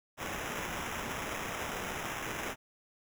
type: noise with sample-and-hold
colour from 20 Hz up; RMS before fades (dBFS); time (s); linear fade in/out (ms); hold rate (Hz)
violet; -38; 0.17-2.56; 50; 4410
effects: none